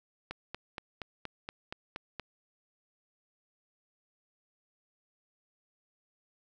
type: click train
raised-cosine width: 0.3 ms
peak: -22 dBFS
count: 9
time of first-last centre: 0.31-2.197 s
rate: 4.24 Hz
effects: none